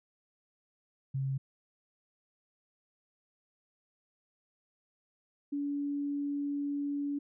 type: tone pair in turn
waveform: sine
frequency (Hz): 134.9 / 285.8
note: C#3 / D4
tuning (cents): -47 / -47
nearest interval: octave + minor second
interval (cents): 1300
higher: second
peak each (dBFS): -30 / -31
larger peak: first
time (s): 1.14-1.38 / 5.52-7.19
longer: second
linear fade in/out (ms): 10
effects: none